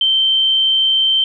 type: tone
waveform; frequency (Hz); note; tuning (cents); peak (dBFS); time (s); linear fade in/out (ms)
sine; 3117; G7; -11; -11; 0.01-1.24; 2
effects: none